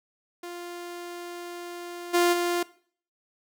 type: tone with level steps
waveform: sawtooth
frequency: 349.2 Hz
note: F4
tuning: in tune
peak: -32 / -15 / -20 dBFS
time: 0.43-2.63 s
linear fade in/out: 5 ms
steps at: 2.13 / 2.32 s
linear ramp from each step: 20 ms
effects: noise-tail reverb RT60 0.5 s tail -19 dB re dry